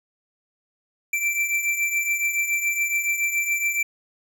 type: beating tone pair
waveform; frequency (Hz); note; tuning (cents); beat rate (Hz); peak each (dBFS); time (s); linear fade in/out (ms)
square; 2341 / 2348.1; D7 / D7; -6 / -1; 7.1; -23 / -29; 1.13-3.83; 5
effects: none